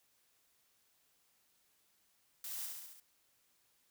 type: noise with echo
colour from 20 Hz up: blue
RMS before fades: -44 dBFS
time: 2.44-2.66 s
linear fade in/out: 2 ms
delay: 68 ms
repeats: 5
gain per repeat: -3 dB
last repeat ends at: 3 s
effects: white hiss -74 dBFS RMS until 3.9 s